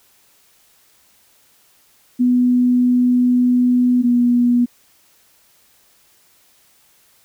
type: tone pair in turn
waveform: sine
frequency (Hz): 247.5 / 242.5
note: B3 / B3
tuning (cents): +4 / -31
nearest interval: unison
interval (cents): 35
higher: first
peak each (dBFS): -11 / -11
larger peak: neither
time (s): 2.19-4.03 / 4.03-4.66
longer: first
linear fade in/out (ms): 20
effects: white hiss -55 dBFS RMS until 7.24 s